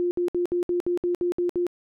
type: tone bursts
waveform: sine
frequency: 352.2 Hz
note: F4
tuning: 15 cents sharp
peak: -21 dBFS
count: 10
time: 0-1.667 s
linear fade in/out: 0 ms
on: 110 ms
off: 63 ms
effects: none